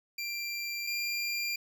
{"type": "tone pair in turn", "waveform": "25% pulse", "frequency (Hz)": [2368, 2387], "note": ["D7", "D7"], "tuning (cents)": [14, 28], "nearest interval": "unison", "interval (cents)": 14, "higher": "second", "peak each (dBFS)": [-30, -27], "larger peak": "second", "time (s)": [[0.18, 0.87], [0.87, 1.56]], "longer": "neither", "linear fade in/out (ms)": 5, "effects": []}